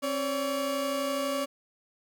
30% pulse tone pair together, 268.7 / 569.4 Hz, C4 / C#5, +46 / +46 cents, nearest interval octave + minor second, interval 1300 cents, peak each -30 / -27 dBFS, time 0.02-1.46 s, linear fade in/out 20 ms, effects none

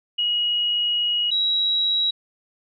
sine tone pair in turn, 2898 / 3868 Hz, F#7 / B7, -37 / -37 cents, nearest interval perfect fourth, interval 500 cents, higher second, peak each -19 / -18 dBFS, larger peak second, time 0.18-1.31 / 1.31-2.11 s, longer first, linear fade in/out 10 ms, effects none

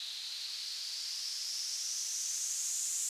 violet noise with low-pass filter sweep, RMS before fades -38 dBFS, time 0-3.09 s, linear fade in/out 2 ms, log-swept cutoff 3900 to 7300 Hz, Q 5.1, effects resampled to 32000 Hz

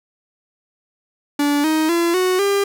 45% pulse tone with pitch steps, 289.2 / 313.6 / 340 / 368.6 / 399.6 Hz, D4 / D#4 / F4 / F#4 / G4, -27 / +14 / -46 / -7 / +33 cents, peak -15 dBFS, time 1.39-2.64 s, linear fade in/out 5 ms, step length 250 ms, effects none

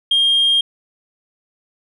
sine tone, 3220 Hz, G7, 46 cents sharp, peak -10 dBFS, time 0.11-0.61 s, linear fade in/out 5 ms, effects tanh soft clip ceiling -9 dBFS

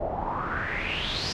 pink noise with low-pass filter sweep, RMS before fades -30 dBFS, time 0-1.33 s, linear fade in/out 10 ms, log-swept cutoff 610 to 5200 Hz, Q 5.7, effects none

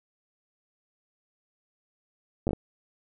slowing click train, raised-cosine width 2 ms, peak -14 dBFS, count 5, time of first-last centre 2.47-2.532 s, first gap 9 ms, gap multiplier 1.38, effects none

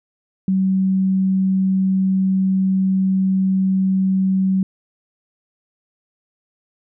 sine tone, 190 Hz, F#3, 46 cents sharp, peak -14 dBFS, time 0.48-4.63 s, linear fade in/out 2 ms, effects none

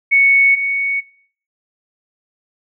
sine tone pair in turn, 2217 / 2225 Hz, C#7 / C#7, 0 / +6 cents, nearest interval unison, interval 6 cents, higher second, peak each -8 / -16 dBFS, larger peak first, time 0.11-0.56 / 0.56-1.01 s, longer neither, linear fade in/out 20 ms, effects noise-tail reverb RT60 0.5 s tail -18 dB re dry

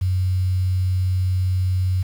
sine tone with quantisation, 92.5 Hz, F#2, in tune, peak -17 dBFS, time 0.01-2.03 s, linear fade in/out 10 ms, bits 7, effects none

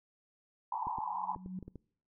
white band-pass noise, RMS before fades -37 dBFS, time 0.72-1.35 s, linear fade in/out 2 ms, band 820 to 1000 Hz, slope 96 dB/octave
clicks, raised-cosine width 3 ms, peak -33 dBFS, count 7, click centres 0.87 / 0.985 / 1.362 / 1.461 / 1.627 / 1.68 / 1.757 s
sine tone with exponential growth, 185 Hz, F#3, in tune, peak -35 dBFS, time 0.99-1.59 s, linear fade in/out 2 ms, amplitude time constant 130 ms
effects noise-tail reverb RT60 0.6 s tail -24 dB re dry

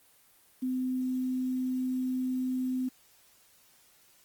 sine tone with quantisation, 256 Hz, C4, 38 cents flat, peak -28 dBFS, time 0.62-2.89 s, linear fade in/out 10 ms, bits 9, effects white hiss -62 dBFS RMS until 4.24 s + Opus 24 kbps

